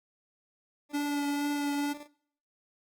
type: tone with tremolo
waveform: 20% pulse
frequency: 293.7 Hz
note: D4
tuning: in tune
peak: -37 dBFS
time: 0.89-2.08 s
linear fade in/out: 50 ms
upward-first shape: square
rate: 18 Hz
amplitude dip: 50%
type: tone with vibrato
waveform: square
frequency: 287.9 Hz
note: D4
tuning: 34 cents flat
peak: -29 dBFS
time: 0.93-1.94 s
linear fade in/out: 20 ms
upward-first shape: triangle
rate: 2.2 Hz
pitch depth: 16 cents each way
effects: noise-tail reverb RT60 0.6 s tail -22 dB re dry